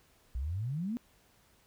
sine exponential sweep, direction up, 58.27 to 248.6 Hz, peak -32 dBFS, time 0.35-0.97 s, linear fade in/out 0 ms, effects pink hiss -66 dBFS RMS until 1.66 s

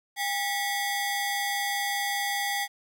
sawtooth ring-modulated tone, 1375 Hz, F6, 27 cents flat, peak -20 dBFS, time 0.16-2.68 s, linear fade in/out 50 ms, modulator 570 Hz, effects 10-bit

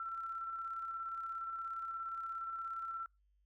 sine tone with tremolo, 1344 Hz, E6, 33 cents sharp, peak -38 dBFS, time 0-3.06 s, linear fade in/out 2 ms, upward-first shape square, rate 17 Hz, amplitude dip 30%, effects noise-tail reverb RT60 0.2 s tail -25 dB re dry + added 50 Hz sine -70 dBFS peak until 3.45 s

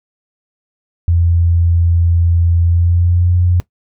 sine tone with pitch glide, 85.1 to 88.77 Hz, F2 to F2, -44 to +29 cents, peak -9 dBFS, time 1.08-3.6 s, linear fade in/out 0 ms, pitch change +73 cents, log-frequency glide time 2.63-3.35 s, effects noise-tail reverb RT60 0.1 s tail -18 dB re dry

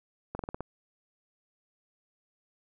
slowing click train, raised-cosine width 1 ms, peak -21 dBFS, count 6, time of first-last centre 0.35-0.606 s, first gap 42 ms, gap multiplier 1.1, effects none

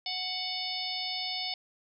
harmonic tone with a mistuned harmonic, 740 Hz, F#5, in tune, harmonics 1 / 3 / 4 / 5 / 6 / 7, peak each -41 / -41 / -41 / -38 / -37 / -38 dBFS, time 0.06-1.54 s, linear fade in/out 2 ms, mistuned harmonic 5, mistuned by -42 cents, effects none

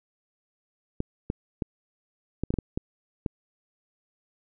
clicks, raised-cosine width 3 ms, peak -14 dBFS, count 9, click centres 1.004 / 1.301 / 1.622 / 2.436 / 2.505 / 2.54 / 2.587 / 2.775 / 3.262 s, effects none

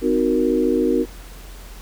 sine chord, C half-diminished seventh, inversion none, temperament equal with one note detuned, 256.5 / 311.1 / 370 / 466.2 Hz, C4 / Eb4 / Gb4 / Bb4, -34 / 0 / 0 / 0 cents, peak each -21 dBFS, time 0.01-1.06 s, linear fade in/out 50 ms, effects added 44 Hz sine -36 dBFS peak until 1.81 s + pink hiss -43 dBFS RMS until 1.81 s

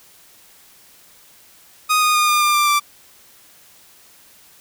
sawtooth tone with pitch steps, 1244.5 / 1232.3 / 1220.3 / 1208.4 / 1196.6 / 1184.9 / 1173.3 Hz, D#6 / D#6 / D#6 / D6 / D6 / D6 / D6, 0 / -17 / -34 / +49 / +32 / +15 / -2 cents, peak -10 dBFS, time 1.89-2.8 s, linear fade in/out 20 ms, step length 130 ms, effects white hiss -49 dBFS RMS until 4.6 s

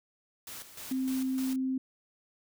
white noise with tremolo, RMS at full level -43 dBFS, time 0.47-1.56 s, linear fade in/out 2 ms, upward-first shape square, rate 3.3 Hz, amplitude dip 65%
sine tone, 261.6 Hz, C4, in tune, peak -28 dBFS, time 0.91-1.78 s, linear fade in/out 5 ms
effects none

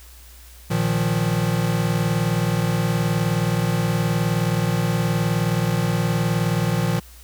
square chord, Bb suspended fourth, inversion none, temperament equal, 116.54 / 155.56 / 174.61 Hz, Bb2 / Eb3 / F3, 0 / 0 / 0 cents, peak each -24 dBFS, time 0.7-7 s, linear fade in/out 10 ms, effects added 60 Hz sine -43 dBFS peak until 7.23 s + white hiss -48 dBFS RMS until 7.23 s

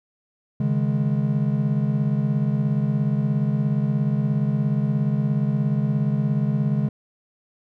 triangle chord, C# suspended second, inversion none, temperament equal, 138.59 / 155.56 / 207.7 Hz, C#3 / D#3 / G#3, 0 / 0 / 0 cents, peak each -20 / -23 / -22 dBFS, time 0.6-6.89 s, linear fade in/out 5 ms, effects none

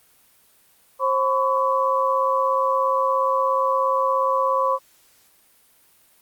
sine tone cluster, 533 / 1010 / 1127 Hz, C5 / B5 / C#6, +32 / +39 / +28 cents, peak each -22 dBFS, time 0.99-4.79 s, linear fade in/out 50 ms, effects white hiss -57 dBFS RMS until 6.21 s + Opus 32 kbps

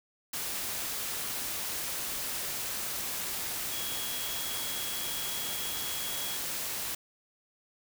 sine tone in noise, 3320 Hz, G#7, 1 cent flat, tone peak -40 dBFS, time 3.72-6.37 s, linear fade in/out 5 ms, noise white, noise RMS -35 dBFS, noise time 0.33-6.95 s, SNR -8 dB, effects none

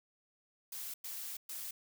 blue noise bursts at uneven times, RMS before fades -43 dBFS, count 3, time 0.72-0.94 / 1.04-1.37 / 1.49-1.71 s, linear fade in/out 5 ms, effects none

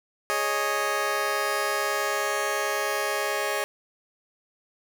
15% pulse chord, Ab suspended fourth, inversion none, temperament just, 415.3 / 553.7 / 623 Hz, Ab4 / Db5 / Eb5, 0 / -2 / +2 cents, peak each -23 dBFS, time 0.3-3.64 s, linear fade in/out 0 ms, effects none

